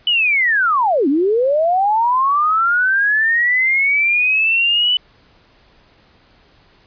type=linear two-way sweep; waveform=sine; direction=down then up; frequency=2999 to 261.6 to 2999 Hz; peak=-12 dBFS; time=0.07-4.97 s; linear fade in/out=2 ms; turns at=1.08 s; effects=pink hiss -52 dBFS RMS until 6.86 s + resampled to 11025 Hz